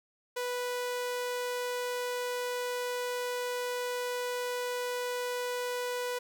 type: tone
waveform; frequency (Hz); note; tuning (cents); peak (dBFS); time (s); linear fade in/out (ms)
sawtooth; 492.8; B4; -4; -28; 0.36-6.19; 10
effects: none